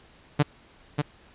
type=tone with echo; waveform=sawtooth; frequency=146.83 Hz; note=D3; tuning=in tune; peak=-13 dBFS; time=0.39-0.43 s; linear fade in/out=10 ms; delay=590 ms; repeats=1; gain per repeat=-5 dB; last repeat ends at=1.02 s; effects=pink hiss -55 dBFS RMS until 1.34 s + resampled to 8000 Hz